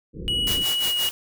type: low-pass noise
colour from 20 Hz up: pink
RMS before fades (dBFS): -32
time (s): 0.13-0.66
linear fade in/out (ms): 50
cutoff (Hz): 500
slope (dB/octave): 96
type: tone with pitch glide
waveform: triangle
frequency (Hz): 2920 to 2893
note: F#7 to F#7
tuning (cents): -24 to -40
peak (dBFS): -20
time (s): 0.28-1.09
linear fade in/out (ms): 0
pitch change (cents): -16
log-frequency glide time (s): 0.81-0.9
type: noise with tremolo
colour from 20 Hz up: white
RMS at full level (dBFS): -27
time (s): 0.47-1.11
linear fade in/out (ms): 0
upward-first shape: sine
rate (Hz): 5.7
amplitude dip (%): 80
effects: none